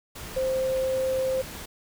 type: tone in noise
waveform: sine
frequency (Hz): 523.3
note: C5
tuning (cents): 0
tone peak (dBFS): -23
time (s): 0.36-1.42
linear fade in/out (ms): 10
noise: pink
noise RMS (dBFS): -39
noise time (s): 0.15-1.66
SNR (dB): +13
effects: none